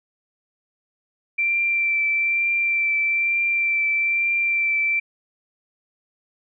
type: tone with vibrato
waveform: sine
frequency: 2349 Hz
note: D7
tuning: in tune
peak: -18 dBFS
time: 1.38-5 s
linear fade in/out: 10 ms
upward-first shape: triangle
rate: 1.1 Hz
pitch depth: 18 cents each way
effects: none